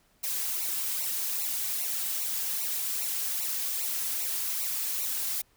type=noise with flanger; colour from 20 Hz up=blue; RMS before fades=-31 dBFS; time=0.23-5.42 s; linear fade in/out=10 ms; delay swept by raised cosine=0.6 to 3.4 ms; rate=2.5 Hz; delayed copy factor=-0.85; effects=pink hiss -66 dBFS RMS until 5.56 s